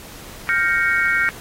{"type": "chord", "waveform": "sine", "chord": "G half-diminished seventh", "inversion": "third", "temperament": "equal", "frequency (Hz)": [1396.9, 1568, 1864.7, 2217], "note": ["F6", "G6", "Bb6", "Db7"], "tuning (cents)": [0, 0, 0, 0], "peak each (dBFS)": -21, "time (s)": [0.49, 1.29], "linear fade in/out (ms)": 0, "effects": ["pink hiss -39 dBFS RMS until 1.4 s", "AAC 48 kbps"]}